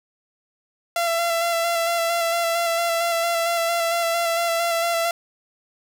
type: tone with vibrato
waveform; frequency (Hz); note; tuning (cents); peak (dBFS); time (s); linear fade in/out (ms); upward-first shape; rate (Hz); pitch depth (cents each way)
sawtooth; 676; E5; +43; -16; 0.96-5.11; 2; square; 4.4; 19
effects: none